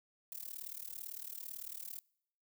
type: noise with amplitude modulation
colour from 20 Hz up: violet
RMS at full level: -42 dBFS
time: 0.32-1.99 s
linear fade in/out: 0 ms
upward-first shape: sine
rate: 37.9 Hz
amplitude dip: 95%
effects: noise-tail reverb RT60 0.7 s tail -25 dB re dry